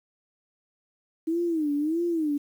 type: tone with vibrato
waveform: sine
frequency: 315.7 Hz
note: D#4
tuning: 25 cents sharp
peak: -23 dBFS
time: 1.27-2.38 s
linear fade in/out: 10 ms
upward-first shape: sine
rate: 1.6 Hz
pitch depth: 160 cents each way
effects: 9-bit